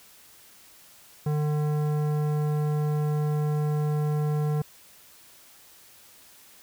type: tone with tanh clipping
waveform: sine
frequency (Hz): 150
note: D3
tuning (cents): +37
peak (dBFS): -25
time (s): 1.26-4.62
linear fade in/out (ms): 5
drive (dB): 15
effects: white hiss -53 dBFS RMS until 6.62 s